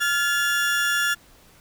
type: tone pair together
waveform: 35% pulse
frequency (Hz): 1401.5 / 1714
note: F6 / A6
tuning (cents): +6 / -46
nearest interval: minor third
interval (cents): 348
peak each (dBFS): -21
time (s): 0-1.15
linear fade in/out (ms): 20
effects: pink hiss -53 dBFS RMS until 1.6 s